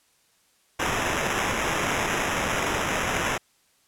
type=noise with sample-and-hold; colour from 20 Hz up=white; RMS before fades=-26 dBFS; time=0.79-3.38 s; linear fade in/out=10 ms; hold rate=4410 Hz; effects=white hiss -64 dBFS RMS until 3.87 s + low-pass 11000 Hz 12 dB/octave